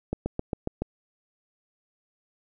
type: slowing click train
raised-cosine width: 2 ms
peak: -14 dBFS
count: 6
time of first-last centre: 0.13-0.82 s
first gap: 130 ms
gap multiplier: 1.03
effects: none